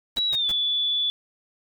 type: noise bursts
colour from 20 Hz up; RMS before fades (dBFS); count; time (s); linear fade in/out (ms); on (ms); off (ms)
pink; -37; 3; 0.16-0.519; 5; 33; 130
type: tone with pitch glide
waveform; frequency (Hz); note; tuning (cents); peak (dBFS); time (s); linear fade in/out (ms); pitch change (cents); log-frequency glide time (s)
sine; 3900 to 3454; B7 to A7; -23 to -33; -21; 0.17-1.1; 0; -210; 0.28-0.48
effects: none